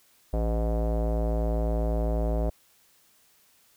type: tone with low-pass filter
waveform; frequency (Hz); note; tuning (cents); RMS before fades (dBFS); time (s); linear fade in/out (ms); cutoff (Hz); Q
square; 56; A1; +31; -26; 0.33-2.5; 5; 620; 3.7
effects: white hiss -62 dBFS RMS until 3.76 s

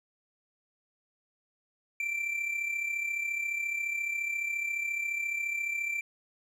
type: tone with amplitude modulation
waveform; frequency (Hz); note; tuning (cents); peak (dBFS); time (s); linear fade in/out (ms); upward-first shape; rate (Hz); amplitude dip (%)
triangle; 2349; D7; 0; -26; 2-6.01; 2; sine; 34.4; 55
effects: none

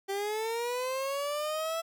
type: linear sweep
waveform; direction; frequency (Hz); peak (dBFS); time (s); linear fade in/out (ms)
30% pulse; up; 387.8 to 665; -28; 0.08-1.82; 20
effects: none

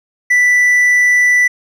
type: tone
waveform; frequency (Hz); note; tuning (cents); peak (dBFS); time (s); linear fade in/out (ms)
triangle; 1975.5; B6; 0; -6; 0.3-1.48; 10
effects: resampled to 32000 Hz

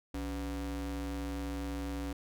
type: ring-modulated tone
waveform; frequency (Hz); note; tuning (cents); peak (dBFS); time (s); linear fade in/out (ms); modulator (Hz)
square; 110; A2; 0; -33; 0.14-2.13; 5; 172
effects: none

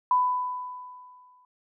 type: tone with exponential decay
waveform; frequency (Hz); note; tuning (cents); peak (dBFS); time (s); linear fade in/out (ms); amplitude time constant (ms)
sine; 998; B5; +18; -17; 0.11-1.45; 2; 290
effects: none

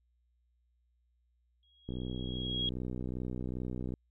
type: tone with exponential growth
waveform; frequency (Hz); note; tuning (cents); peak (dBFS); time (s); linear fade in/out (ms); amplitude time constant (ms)
sine; 3296; G#7; -14; -29; 1.63-2.69; 1; 230
type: click train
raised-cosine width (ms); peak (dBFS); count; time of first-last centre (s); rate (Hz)
3; -26; 129; 1.89-3.938; 62.5
effects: added 60 Hz sine -70 dBFS peak until 4.1 s

